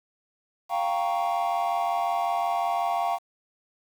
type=chord; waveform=triangle; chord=G half-diminished seventh; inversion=third; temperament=equal; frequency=698.5 / 784 / 932.3 / 1108.7 Hz; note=F5 / G5 / Bb5 / Db6; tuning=0 / 0 / 0 / 0 cents; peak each=-24 / -26 / -29 / -30 dBFS; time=0.69-3.19 s; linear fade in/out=50 ms; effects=tanh soft clip ceiling -16 dBFS + 8-bit